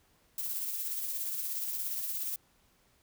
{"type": "noise with tremolo", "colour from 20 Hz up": "violet", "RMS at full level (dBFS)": -34, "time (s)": [0.38, 2.36], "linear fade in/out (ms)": 2, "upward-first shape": "sine", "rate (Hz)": 17, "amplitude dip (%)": 35, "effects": ["pink hiss -68 dBFS RMS until 3.02 s"]}